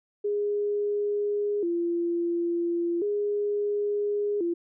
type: tone with vibrato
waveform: sine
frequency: 375.7 Hz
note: F#4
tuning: 26 cents sharp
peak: -24 dBFS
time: 0.24-4.54 s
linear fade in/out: 10 ms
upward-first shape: square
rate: 0.36 Hz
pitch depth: 160 cents each way
effects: none